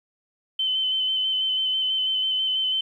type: tone with vibrato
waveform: sine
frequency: 3060 Hz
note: G7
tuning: 42 cents flat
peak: -21 dBFS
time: 0.59-2.81 s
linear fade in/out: 5 ms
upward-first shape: square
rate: 6.1 Hz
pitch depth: 15 cents each way
effects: 10-bit